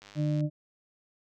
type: click train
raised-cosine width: 0.2 ms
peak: -32 dBFS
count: 40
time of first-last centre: 0.02-0.406 s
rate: 101 Hz
type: harmonic tone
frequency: 150 Hz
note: D3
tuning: 37 cents sharp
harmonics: 1 / 2 / 4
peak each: -26 / -32 / -38 dBFS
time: 0.15-0.5 s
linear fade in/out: 50 ms
effects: none